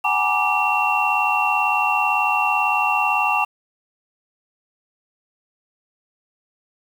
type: tone cluster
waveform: sine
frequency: 758 / 836 / 949 / 1172 / 2730 Hz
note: F#5 / G#5 / A#5 / D6 / F7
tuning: +42 / +11 / +31 / -4 / -40 cents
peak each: -25 / -22 / -26 / -23 / -21 dBFS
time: 0.04-3.45 s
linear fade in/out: 10 ms
effects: 7-bit